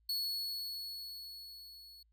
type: tone with level ramp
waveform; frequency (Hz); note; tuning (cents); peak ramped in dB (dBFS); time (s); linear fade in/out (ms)
45% pulse; 4386; C#8; -19; -32 to -53; 0.09-2.03; 5
effects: added 55 Hz sine -68 dBFS peak until 2.12 s